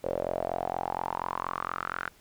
sawtooth tone with band-pass filter sweep, 44.21 Hz, F1, 22 cents sharp, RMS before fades -33 dBFS, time 0.03-2.1 s, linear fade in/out 20 ms, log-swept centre 530 to 1500 Hz, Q 6.1, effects pink hiss -59 dBFS RMS until 2.2 s

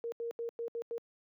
sine tone bursts at uneven times, 466.2 Hz, A#4, in tune, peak -34 dBFS, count 6, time 0.04-0.12 / 0.2-0.31 / 0.39-0.49 / 0.59-0.68 / 0.75-0.82 / 0.91-0.98 s, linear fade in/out 0 ms, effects high-pass 300 Hz 12 dB/octave

